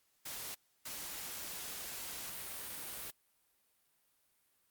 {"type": "noise bursts at uneven times", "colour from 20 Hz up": "white", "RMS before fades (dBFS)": -44, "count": 2, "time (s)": [[0.25, 0.55], [0.85, 3.11]], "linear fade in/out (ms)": 10, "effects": ["white hiss -75 dBFS RMS until 4.7 s", "Opus 48 kbps"]}